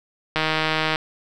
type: click train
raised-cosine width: 0.3 ms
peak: -5 dBFS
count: 95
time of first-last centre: 0.36-0.959 s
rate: 157 Hz
effects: none